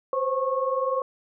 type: tone cluster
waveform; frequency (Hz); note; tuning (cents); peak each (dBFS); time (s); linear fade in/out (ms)
sine; 513 / 533 / 1094; C5 / C5 / C#6; -34 / +32 / -23; -27; 0.13-1.02; 2
effects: none